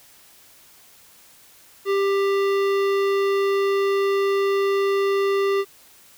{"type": "tone with hard clipping", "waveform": "sine", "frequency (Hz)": 395.1, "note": "G4", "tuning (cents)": 14, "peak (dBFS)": -20, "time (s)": [1.85, 5.65], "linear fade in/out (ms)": 50, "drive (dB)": 16, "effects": ["white hiss -51 dBFS RMS until 6.17 s"]}